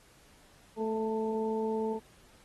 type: harmonic tone with a mistuned harmonic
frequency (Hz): 219.8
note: A3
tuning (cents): -2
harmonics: 1 / 2 / 3 / 4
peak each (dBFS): -34 / -31 / -46 / -38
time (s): 0.76-2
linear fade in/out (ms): 50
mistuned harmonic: 4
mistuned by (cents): +16
effects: pink hiss -61 dBFS RMS until 2.44 s + AAC 32 kbps